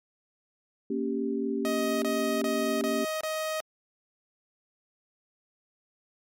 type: chord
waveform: sine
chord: G diminished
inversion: first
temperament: equal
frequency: 233.1 / 277.2 / 392 Hz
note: Bb3 / Db4 / G4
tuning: 0 / 0 / 0 cents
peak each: -31 dBFS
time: 0.9-3.05 s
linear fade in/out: 5 ms
type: tone bursts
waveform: sawtooth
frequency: 628 Hz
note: D#5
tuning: 16 cents sharp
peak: -25 dBFS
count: 5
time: 1.65-3.604 s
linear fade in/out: 0 ms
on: 370 ms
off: 26 ms
effects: MP3 64 kbps